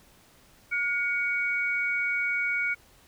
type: tone pair together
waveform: sine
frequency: 1436 / 2240 Hz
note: F6 / C#7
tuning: +48 / +18 cents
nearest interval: minor sixth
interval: 770 cents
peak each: -30 / -26 dBFS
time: 0.71-2.75 s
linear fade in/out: 20 ms
effects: pink hiss -58 dBFS RMS until 3.07 s